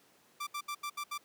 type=tone bursts at uneven times; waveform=sawtooth; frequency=1175 Hz; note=D6; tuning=1 cent sharp; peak=-32 dBFS; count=6; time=0.4-0.47 / 0.54-0.61 / 0.68-0.75 / 0.83-0.9 / 0.97-1.04 / 1.11-1.18 s; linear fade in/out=10 ms; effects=pink hiss -65 dBFS RMS until 1.24 s + high-pass 200 Hz 12 dB/octave